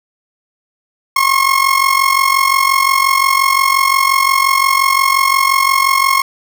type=tone with amplitude modulation; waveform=30% pulse; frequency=1081 Hz; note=C#6; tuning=44 cents flat; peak=-4 dBFS; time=1.16-6.22 s; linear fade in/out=5 ms; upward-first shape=sine; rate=45.7 Hz; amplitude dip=75%; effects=none